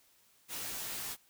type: noise with comb filter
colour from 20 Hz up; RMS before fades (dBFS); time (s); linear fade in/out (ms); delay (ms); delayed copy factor
white; -40; 0.48-1.17; 50; 13; -0.5
effects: white hiss -67 dBFS RMS until 1.29 s